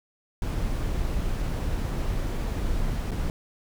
brown noise with dropouts, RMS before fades -27 dBFS, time 0.42-3.3 s, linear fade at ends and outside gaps 1 ms, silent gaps 3.109-3.116 s, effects none

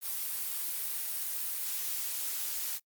blue noise, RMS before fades -35 dBFS, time 0.01-2.8 s, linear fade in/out 50 ms, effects noise-tail reverb RT60 0.1 s tail -25 dB re dry + Opus 32 kbps

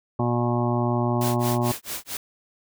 harmonic tone, 120.4 Hz, B2, 44 cents flat, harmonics 1 / 2 / 3 / 5 / 6 / 7 / 8 / 9, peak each -24 / -26 / -28 / -31 / -33 / -31 / -36 / -33 dBFS, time 0.19-1.72 s, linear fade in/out 5 ms
white noise with tremolo, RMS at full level -30 dBFS, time 1.21-2.17 s, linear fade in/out 2 ms, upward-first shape sine, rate 4.5 Hz, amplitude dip 100%
effects none

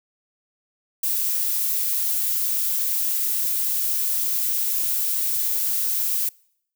violet noise, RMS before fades -23 dBFS, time 1.03-6.29 s, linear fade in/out 5 ms, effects noise-tail reverb RT60 0.7 s tail -26 dB re dry

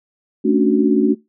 sine chord, D major seventh, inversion second, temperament equal, 220 / 277.2 / 293.7 / 370 Hz, A3 / C#4 / D4 / F#4, 0 / 0 / 0 / 0 cents, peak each -17 dBFS, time 0.44-1.15 s, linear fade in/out 20 ms, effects noise-tail reverb RT60 0.2 s tail -21 dB re dry

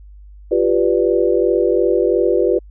sine chord, G dominant seventh, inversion third, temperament equal, 349.2 / 392 / 493.9 / 587.3 Hz, F4 / G4 / B4 / D5, 0 / 0 / 0 / 0 cents, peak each -17 / -17 / -17 / -22 dBFS, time 0.51-2.59 s, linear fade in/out 10 ms, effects added 50 Hz sine -37 dBFS peak until 2.7 s

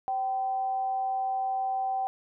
sine tone with amplitude modulation, 771 Hz, G5, 29 cents flat, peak -25 dBFS, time 0.08-2.07 s, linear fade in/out 0 ms, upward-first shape sine, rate 247 Hz, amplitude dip 30%, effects none

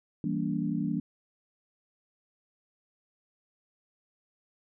sine chord, E half-diminished seventh, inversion none, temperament equal with one note detuned, 164.81 / 196 / 233.1 / 287.8 Hz, E3 / G3 / Bb3 / D4, 0 / 0 / 0 / -35 cents, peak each -33 dBFS, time 0.24-1 s, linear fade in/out 2 ms, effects none

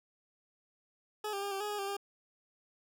20% pulse tone with pitch steps, 423.8 / 396.8 / 402.5 / 390.1 / 417.4 / 414.6 / 394.6 / 400.2 Hz, G#4 / G4 / G4 / G4 / G#4 / G#4 / G4 / G4, +35 / +21 / +46 / -8 / +9 / -3 / +11 / +36 cents, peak -30 dBFS, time 1.24-1.968 s, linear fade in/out 5 ms, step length 91 ms, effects none

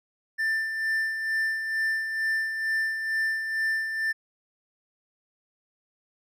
triangle tone with tremolo, 1780 Hz, A6, 20 cents sharp, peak -21 dBFS, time 0.38-4.13 s, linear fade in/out 20 ms, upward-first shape sine, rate 2.2 Hz, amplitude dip 50%, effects none

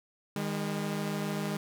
sawtooth tone pair together, 155.56 / 203 Hz, D#3 / G#3, 0 / -39 cents, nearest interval perfect fourth, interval 461 cents, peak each -31 / -29 dBFS, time 0.36-1.57 s, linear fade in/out 2 ms, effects none

